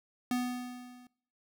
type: tone with level ramp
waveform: square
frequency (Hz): 247.8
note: B3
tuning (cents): +6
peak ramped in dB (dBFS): -28 to -54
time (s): 0.31-1.07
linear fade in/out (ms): 2
effects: noise-tail reverb RT60 0.5 s tail -21 dB re dry